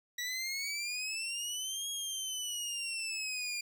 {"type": "exponential two-way sweep", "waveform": "20% pulse", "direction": "up then down", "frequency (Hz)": [1934, 3302, 2390], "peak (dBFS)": -30, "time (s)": [0.18, 3.61], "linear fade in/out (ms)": 5, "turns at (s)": 1.89, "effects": []}